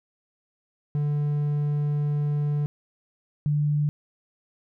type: tone pair in turn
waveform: triangle / sine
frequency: 146.83 / 147.77 Hz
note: D3 / D3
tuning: 0 / +11 cents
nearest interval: unison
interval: 11 cents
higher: second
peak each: -20 dBFS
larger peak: neither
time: 0.95-2.66 / 3.46-3.89 s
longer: first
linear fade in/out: 0 ms
effects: none